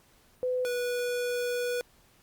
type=tone pair in turn; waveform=sine / square; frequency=504 / 489.1 Hz; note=B4 / B4; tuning=+35 / -17 cents; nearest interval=minor second; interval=52 cents; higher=first; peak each=-26 / -29 dBFS; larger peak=first; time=0.43-0.65 / 0.65-1.81 s; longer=second; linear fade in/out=0 ms; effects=pink hiss -62 dBFS RMS until 2.22 s + Opus 48 kbps